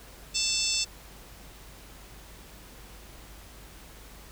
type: harmonic tone with a mistuned harmonic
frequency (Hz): 885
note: A5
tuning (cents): +10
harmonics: 3 / 4 / 5 / 6 / 7 / 8 / 9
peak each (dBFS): -34 / -34 / -33 / -30 / -34 / -34 / -35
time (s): 0.34-0.85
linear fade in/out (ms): 20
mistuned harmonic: 8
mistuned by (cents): +53
effects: added 50 Hz sine -50 dBFS peak until 4.31 s + pink hiss -50 dBFS RMS until 4.31 s